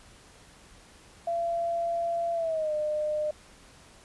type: tone with pitch glide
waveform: sine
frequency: 680 to 605.8 Hz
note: F5 to D#5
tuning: -46 to -46 cents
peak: -26 dBFS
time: 1.27-3.31 s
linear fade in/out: 5 ms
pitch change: -200 cents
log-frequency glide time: 2.33-2.73 s
effects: pink hiss -54 dBFS RMS until 4.04 s + resampled to 24000 Hz